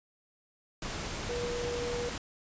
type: tone in noise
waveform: sine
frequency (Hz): 481.6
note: B4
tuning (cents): -44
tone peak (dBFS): -33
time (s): 1.29-2.09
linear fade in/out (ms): 2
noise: pink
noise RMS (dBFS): -37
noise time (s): 0.82-2.18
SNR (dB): +1
effects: resampled to 16000 Hz